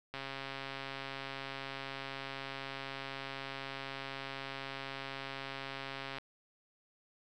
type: click train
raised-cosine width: 0.3 ms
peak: -25 dBFS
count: 823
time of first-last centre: 0.14-6.184 s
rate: 136 Hz
effects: none